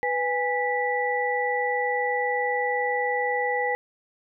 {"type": "tone cluster", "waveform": "sine", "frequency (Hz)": [494.3, 822, 1964], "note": ["B4", "G#5", "B6"], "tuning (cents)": [1, -18, -10], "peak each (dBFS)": -27, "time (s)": [0.03, 3.75], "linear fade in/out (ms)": 0, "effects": []}